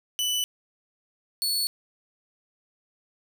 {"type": "tone pair in turn", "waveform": "sawtooth", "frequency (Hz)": [2981, 4416], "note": ["F#7", "C#8"], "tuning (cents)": [12, -7], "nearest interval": "perfect fifth", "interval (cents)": 681, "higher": "second", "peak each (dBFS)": -21, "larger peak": "neither", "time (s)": [[0.19, 0.44], [1.42, 1.67]], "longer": "neither", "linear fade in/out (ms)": 0, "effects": []}